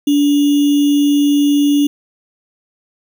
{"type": "tone with sample-and-hold", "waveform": "sine", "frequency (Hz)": 288.3, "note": "D4", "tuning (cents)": -32, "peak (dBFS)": -9, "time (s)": [0.07, 1.87], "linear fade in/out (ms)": 5, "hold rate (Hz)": 3150, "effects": []}